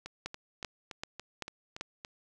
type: two click trains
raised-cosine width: 0.2 ms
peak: -19 / -24 dBFS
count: 5 / 8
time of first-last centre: 0.26-1.81 / 0.06-2.049 s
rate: 2.58 / 3.52 Hz
effects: none